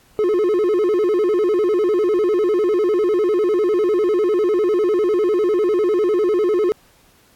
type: tone with vibrato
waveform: triangle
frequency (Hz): 389.8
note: G4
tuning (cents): -10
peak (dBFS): -12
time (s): 0.19-6.72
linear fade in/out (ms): 0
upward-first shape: square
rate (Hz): 10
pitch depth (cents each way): 160
effects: pink hiss -54 dBFS RMS until 7.35 s + AAC 64 kbps